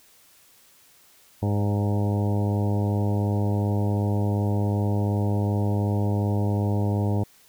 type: harmonic tone with a mistuned harmonic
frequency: 102.7 Hz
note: G#2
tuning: 19 cents flat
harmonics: 1 / 2 / 3 / 4 / 5 / 6 / 7 / 8 / 9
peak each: -22 / -28 / -32 / -34 / -36 / -38 / -39 / -40 / -41 dBFS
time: 1.42-7.24 s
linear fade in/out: 10 ms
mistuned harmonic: 6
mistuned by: -24 cents
effects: white hiss -56 dBFS RMS until 7.48 s